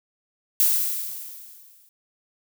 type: noise with exponential decay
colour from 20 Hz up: violet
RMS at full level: -17 dBFS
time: 0.6-1.89 s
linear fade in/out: 1 ms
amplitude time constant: 280 ms
effects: none